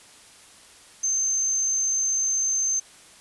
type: tone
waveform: sine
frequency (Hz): 6272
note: G8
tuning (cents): 0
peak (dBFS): -21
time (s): 1.03-2.8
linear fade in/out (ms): 10
effects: white hiss -50 dBFS RMS until 3.2 s + resampled to 24000 Hz